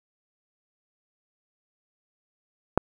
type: click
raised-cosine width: 1 ms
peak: -4 dBFS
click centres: 2.776 s
effects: 7-bit